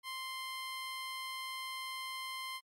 15% pulse tone, 1046.5 Hz, C6, in tune, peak -33 dBFS, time 0.03-2.61 s, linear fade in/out 50 ms, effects MP3 64 kbps

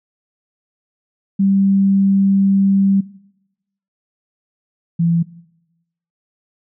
sine tone pair in turn, 195.7 / 168.51 Hz, G3 / E3, -3 / +38 cents, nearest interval minor third, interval 259 cents, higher first, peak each -11 / -12 dBFS, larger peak first, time 1.39-3.01 / 4.99-5.23 s, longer first, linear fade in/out 10 ms, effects noise-tail reverb RT60 0.9 s tail -20 dB re dry

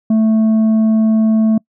sine tone with tanh clipping, 220 Hz, A3, in tune, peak -10 dBFS, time 0.1-1.58 s, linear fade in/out 5 ms, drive 5 dB, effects noise-tail reverb RT60 0.1 s tail -26 dB re dry

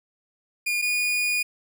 40% pulse tone pair in turn, 2427 / 2451 Hz, D#7 / D#7, -44 / -27 cents, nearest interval unison, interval 17 cents, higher second, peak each -22 / -21 dBFS, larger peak second, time 0.66-0.82 / 0.82-1.43 s, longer second, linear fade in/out 10 ms, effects none

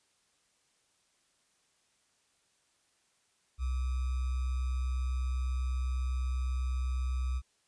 sine tone with sample-and-hold, 64 Hz, C2, 38 cents flat, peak -29 dBFS, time 3.58-7.42 s, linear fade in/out 50 ms, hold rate 1225 Hz, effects white hiss -72 dBFS RMS until 7.67 s + resampled to 22050 Hz

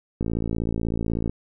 click train, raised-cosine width 3 ms, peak -13 dBFS, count 62, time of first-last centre 0.21-1.295 s, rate 56.2 Hz, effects none

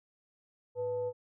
sine tone with frequency modulation, 493.9 Hz, B4, in tune, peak -31 dBFS, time 0.75-1.13 s, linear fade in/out 50 ms, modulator 387 Hz, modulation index 0.33, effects none

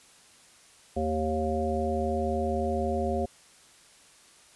harmonic tone with a mistuned harmonic, 78.1 Hz, D#2, 7 cents sharp, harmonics 1 / 3 / 5 / 7 / 9, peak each -32 / -32 / -32 / -32 / -32 dBFS, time 0.96-3.26 s, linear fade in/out 10 ms, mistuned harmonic 3, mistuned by -28 cents, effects white hiss -56 dBFS RMS until 4.55 s + resampled to 24000 Hz

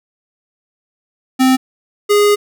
square tone pair in turn, 260 / 412.7 Hz, C4 / G#4, -11 / -11 cents, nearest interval minor sixth, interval 800 cents, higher second, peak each -9 dBFS, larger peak neither, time 1.39-1.57 / 2.09-2.36 s, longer second, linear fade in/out 20 ms, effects none

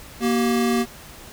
square tone pair together, 235.9 / 383.5 Hz, A#3 / G4, +21 / -38 cents, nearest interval minor sixth, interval 841 cents, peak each -20 / -24 dBFS, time 0.2-0.86 s, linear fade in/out 50 ms, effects pink hiss -42 dBFS RMS until 1.32 s

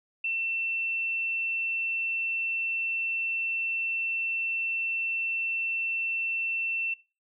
sine tone, 2690 Hz, E7, 34 cents sharp, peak -27 dBFS, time 0.24-6.94 s, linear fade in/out 5 ms, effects noise-tail reverb RT60 0.3 s tail -20 dB re dry

